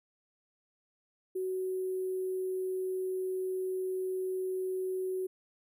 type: tone with sample-and-hold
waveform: sine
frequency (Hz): 373.5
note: F#4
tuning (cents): +16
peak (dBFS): -31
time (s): 1.35-5.27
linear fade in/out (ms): 10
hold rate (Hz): 11025
effects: none